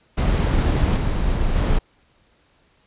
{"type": "noise with level steps", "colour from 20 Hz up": "brown", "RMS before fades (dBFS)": [-17, -21, -18], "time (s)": [0.17, 1.79], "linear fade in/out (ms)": 10, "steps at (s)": [0.96, 1.55], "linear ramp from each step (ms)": 20, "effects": ["pink hiss -60 dBFS RMS until 2.86 s", "resampled to 8000 Hz"]}